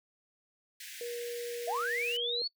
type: high-pass noise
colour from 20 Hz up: pink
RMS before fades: -46 dBFS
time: 0.8-2.17 s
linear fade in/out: 5 ms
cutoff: 1600 Hz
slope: 96 dB/octave
type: tone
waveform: sine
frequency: 477.2 Hz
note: A#4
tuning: 41 cents sharp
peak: -36 dBFS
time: 1.01-2.42 s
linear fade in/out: 2 ms
type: linear sweep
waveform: sine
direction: up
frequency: 610 to 4500 Hz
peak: -31 dBFS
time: 1.67-2.48 s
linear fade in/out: 10 ms
effects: noise-tail reverb RT60 0.1 s tail -23 dB re dry